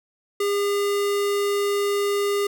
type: tone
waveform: square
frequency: 405 Hz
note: G#4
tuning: 43 cents flat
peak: -21 dBFS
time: 0.4-2.47 s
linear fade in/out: 5 ms
effects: none